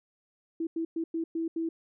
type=tone bursts at uneven times; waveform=sine; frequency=328.4 Hz; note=E4; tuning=6 cents flat; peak=-28 dBFS; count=6; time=0.6-0.67 / 0.76-0.85 / 0.96-1.04 / 1.14-1.24 / 1.35-1.48 / 1.56-1.69 s; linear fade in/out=5 ms; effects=none